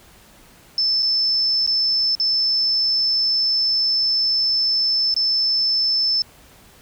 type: tone with dropouts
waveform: sine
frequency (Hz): 5274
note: E8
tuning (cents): 0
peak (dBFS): -16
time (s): 0.78-6.22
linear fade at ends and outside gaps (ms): 1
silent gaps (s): 1.024-1.028 / 1.664-1.675 / 2.151-2.199 / 5.141-5.164
effects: pink hiss -49 dBFS RMS until 6.81 s